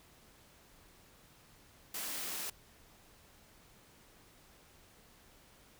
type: high-pass noise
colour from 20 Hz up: white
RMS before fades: -40 dBFS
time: 1.94-2.5 s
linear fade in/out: 5 ms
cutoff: 170 Hz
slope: 48 dB/octave
effects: pink hiss -62 dBFS RMS until 5.79 s